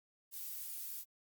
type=noise; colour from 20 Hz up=violet; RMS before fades=-44 dBFS; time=0.31-1.05 s; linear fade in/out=50 ms; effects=Opus 48 kbps